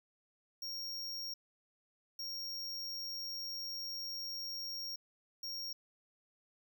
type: tone bursts at uneven times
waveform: square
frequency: 5570 Hz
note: F8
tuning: 5 cents flat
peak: -40 dBFS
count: 3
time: 0.62-1.34 / 2.19-4.96 / 5.43-5.73 s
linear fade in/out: 5 ms
effects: 13-bit